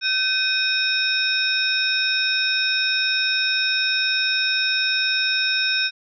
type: tone cluster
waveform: sine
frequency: 1534 / 2501 / 3750 / 5360 Hz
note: G6 / D#7 / A#7 / E8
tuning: -38 / +8 / +10 / +28 cents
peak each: -24 dBFS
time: 0.01-5.91 s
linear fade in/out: 50 ms
effects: none